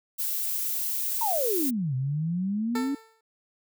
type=noise; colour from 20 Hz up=violet; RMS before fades=-29 dBFS; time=0.18-1.71 s; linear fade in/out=20 ms
type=exponential two-way sweep; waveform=sine; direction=down then up; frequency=966 to 126.2 to 286 Hz; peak=-25 dBFS; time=1.21-2.95 s; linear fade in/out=5 ms; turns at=1.95 s
type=tone with exponential decay; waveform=15% pulse; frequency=446 Hz; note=A4; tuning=23 cents sharp; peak=-22 dBFS; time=2.75-3.21 s; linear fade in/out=5 ms; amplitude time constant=100 ms
effects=none